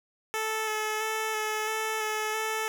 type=tone with vibrato; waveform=10% pulse; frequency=434.7 Hz; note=A4; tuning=21 cents flat; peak=-20 dBFS; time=0.34-2.68 s; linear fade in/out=0 ms; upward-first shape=square; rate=1.5 Hz; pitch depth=15 cents each way; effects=none